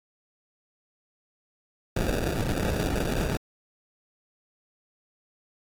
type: noise with sample-and-hold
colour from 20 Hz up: pink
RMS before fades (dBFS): -27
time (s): 1.96-3.37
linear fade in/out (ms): 5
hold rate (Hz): 1050
effects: AAC 48 kbps